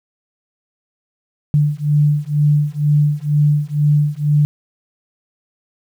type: beating tone pair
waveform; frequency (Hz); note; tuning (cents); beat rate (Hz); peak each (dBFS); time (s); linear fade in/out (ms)
sine; 146.83 / 148.93; D3 / D3; 0 / +25; 2.1; -15; 1.54-4.45; 0
effects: 8-bit